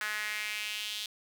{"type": "tone with high-pass filter sweep", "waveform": "sawtooth", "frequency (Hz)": 211.5, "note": "G#3", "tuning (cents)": 32, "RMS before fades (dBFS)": -36, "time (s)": [0.01, 1.06], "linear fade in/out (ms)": 2, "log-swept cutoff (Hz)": [1600, 3500], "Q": 3.2, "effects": []}